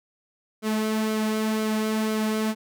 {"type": "tone with flanger", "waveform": "sawtooth", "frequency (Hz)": 217.3, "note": "A3", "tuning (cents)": -21, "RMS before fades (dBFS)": -25, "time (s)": [0.62, 2.55], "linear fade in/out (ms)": 50, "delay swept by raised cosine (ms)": [1.1, 3.5], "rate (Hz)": 2, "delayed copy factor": -0.5, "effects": []}